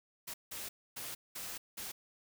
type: noise bursts at uneven times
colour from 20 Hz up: white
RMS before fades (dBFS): -43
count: 5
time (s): 0.27-0.34 / 0.51-0.69 / 0.96-1.15 / 1.35-1.58 / 1.77-1.92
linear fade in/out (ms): 10
effects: none